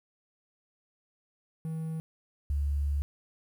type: tone pair in turn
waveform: triangle / sine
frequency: 160.4 / 71.6 Hz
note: E3 / D2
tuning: -47 / -43 cents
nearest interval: octave + major second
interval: 1396 cents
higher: first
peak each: -30 / -26 dBFS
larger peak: second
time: 1.65-2 / 2.5-3.02 s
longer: second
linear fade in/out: 0 ms
effects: 10-bit